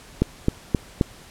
click train, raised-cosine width 3 ms, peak -4 dBFS, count 4, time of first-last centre 0.22-1.012 s, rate 3.79 Hz, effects pink hiss -46 dBFS RMS until 1.3 s + low-pass 11000 Hz 12 dB/octave

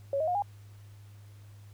sine tone with pitch steps, 555 / 630.2 / 715.6 / 812.6 Hz, C#5 / D#5 / F5 / G#5, +2 / +22 / +42 / -38 cents, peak -26 dBFS, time 0.13-0.422 s, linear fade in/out 2 ms, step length 73 ms, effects added 102 Hz sine -48 dBFS peak until 1.73 s + pink hiss -63 dBFS RMS until 1.73 s

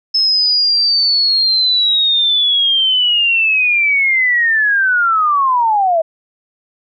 sine linear sweep, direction down, 5220 to 630 Hz, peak -10 dBFS, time 0.14-6.02 s, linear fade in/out 10 ms, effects none

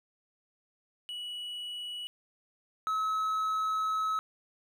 triangle tone pair in turn, 2936 / 1288.3 Hz, F#7 / E6, -14 / -40 cents, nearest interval octave + major second, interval 1426 cents, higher first, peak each -35 / -26 dBFS, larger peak second, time 1.09-2.07 / 2.87-4.19 s, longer second, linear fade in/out 0 ms, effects none

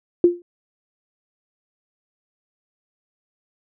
sine tone with exponential decay, 349.2 Hz, F4, in tune, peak -6 dBFS, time 0.24-0.42 s, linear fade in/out 2 ms, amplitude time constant 38 ms, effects none

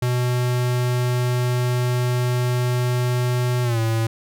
square tone with pitch glide, 123.8 to 112.87 Hz, B2 to A2, +5 to +45 cents, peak -19 dBFS, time 0.02-4.07 s, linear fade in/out 5 ms, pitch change -160 cents, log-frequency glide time 3.63-3.79 s, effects none

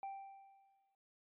triangle tone with exponential decay, 784 Hz, G5, in tune, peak -39 dBFS, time 0.03-0.95 s, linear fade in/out 1 ms, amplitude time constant 200 ms, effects resampled to 8000 Hz

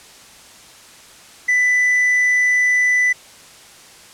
triangle tone, 1990 Hz, B6, 13 cents sharp, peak -11 dBFS, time 1.48-3.13 s, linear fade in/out 10 ms, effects white hiss -43 dBFS RMS until 4.13 s + low-pass 9000 Hz 12 dB/octave

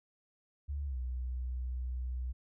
sine tone with pitch glide, 71.4 to 62.52 Hz, D2 to B1, -48 to +22 cents, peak -34 dBFS, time 0.68-2.33 s, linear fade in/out 20 ms, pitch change -230 cents, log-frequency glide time 0.86-0.97 s, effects none

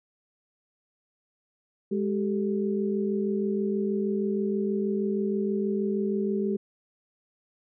sine tone cluster, 207.1 / 387.2 / 433.5 Hz, G#3 / G4 / A4, -5 / -21 / -26 cents, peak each -27 / -28 / -34 dBFS, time 1.91-6.57 s, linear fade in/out 10 ms, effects none

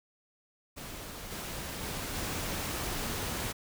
pink noise with level steps, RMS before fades -43 / -39 / -37 / -35 dBFS, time 0.76-3.53 s, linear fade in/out 20 ms, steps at 1.3 / 1.82 / 2.14 s, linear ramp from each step 20 ms, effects none

